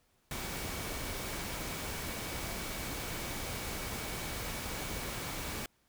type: tone in noise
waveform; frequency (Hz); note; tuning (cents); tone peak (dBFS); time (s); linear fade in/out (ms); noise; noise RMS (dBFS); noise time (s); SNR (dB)
sine; 2262; C#7; +34; -50; 0.31-5.66; 2; pink; -39; 0.31-5.66; -14
effects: pink hiss -72 dBFS RMS until 5.88 s